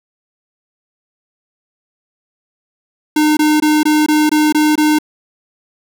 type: tone bursts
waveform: square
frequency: 304.2 Hz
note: D#4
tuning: 39 cents flat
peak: -10 dBFS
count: 8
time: 3.16-4.987 s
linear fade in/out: 5 ms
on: 210 ms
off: 21 ms
effects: none